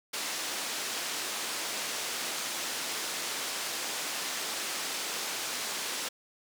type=band-pass noise; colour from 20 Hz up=white; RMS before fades=-35 dBFS; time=0.13-6.09 s; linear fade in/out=10 ms; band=260 to 7200 Hz; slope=12 dB/octave; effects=none